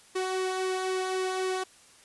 sawtooth tone with flanger, 374.1 Hz, F#4, 19 cents sharp, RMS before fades -30 dBFS, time 0.15-1.64 s, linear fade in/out 10 ms, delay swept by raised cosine 1.4 to 2.31 ms, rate 3.8 Hz, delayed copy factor -0.5, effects white hiss -56 dBFS RMS until 2.04 s + resampled to 24000 Hz

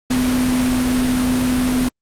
sine tone in noise, 252.1 Hz, B3, 36 cents sharp, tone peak -15 dBFS, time 0.1-1.89 s, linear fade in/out 10 ms, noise pink, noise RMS -23 dBFS, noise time 0.1-1.89 s, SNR +5 dB, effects low-pass 12000 Hz 12 dB/octave + Opus 48 kbps

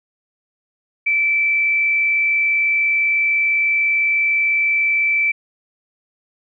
sine tone with frequency modulation, 2323 Hz, D7, 20 cents flat, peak -14 dBFS, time 1.06-5.32 s, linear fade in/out 10 ms, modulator 57.9 Hz, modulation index 0.44, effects none

